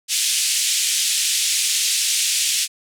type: band-pass noise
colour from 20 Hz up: white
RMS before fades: -20 dBFS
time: 0.08-2.68 s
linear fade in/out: 50 ms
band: 2500 to 9300 Hz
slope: 24 dB/octave
effects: none